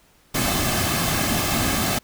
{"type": "noise with comb filter", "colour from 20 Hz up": "pink", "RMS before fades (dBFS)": -22, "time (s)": [0.34, 1.99], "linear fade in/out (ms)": 10, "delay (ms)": 2.1, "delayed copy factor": -0.55, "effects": ["pink hiss -57 dBFS RMS until 2.03 s"]}